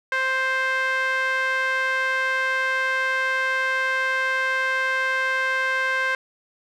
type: tone with band-pass filter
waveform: sawtooth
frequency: 524 Hz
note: C5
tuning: 2 cents sharp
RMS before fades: -23 dBFS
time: 0.12-6.15 s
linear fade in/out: 2 ms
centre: 1700 Hz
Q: 3
effects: none